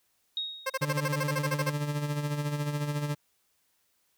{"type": "tone with exponential decay", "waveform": "sine", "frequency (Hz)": 3757, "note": "A#7", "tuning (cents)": 13, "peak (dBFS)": -27, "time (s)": [0.37, 0.93], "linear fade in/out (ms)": 1, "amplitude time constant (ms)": 120}
{"type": "tone bursts", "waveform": "15% pulse", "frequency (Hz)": 530, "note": "C5", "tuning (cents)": 22, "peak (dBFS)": -21, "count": 14, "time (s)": [0.66, 1.701], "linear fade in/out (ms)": 10, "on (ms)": 40, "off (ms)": 37}
{"type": "tone with tremolo", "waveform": "40% pulse", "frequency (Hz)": 146.8, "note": "D3", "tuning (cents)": 0, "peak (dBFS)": -26, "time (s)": [0.81, 3.15], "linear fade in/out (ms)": 10, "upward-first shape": "sine", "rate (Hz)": 14, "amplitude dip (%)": 55}
{"effects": ["white hiss -72 dBFS RMS until 4.17 s"]}